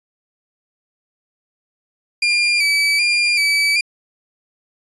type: tone with vibrato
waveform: 30% pulse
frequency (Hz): 2349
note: D7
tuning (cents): 0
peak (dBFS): -11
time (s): 2.22-3.81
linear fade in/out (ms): 5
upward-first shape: square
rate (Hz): 1.3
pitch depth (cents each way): 39
effects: resampled to 24000 Hz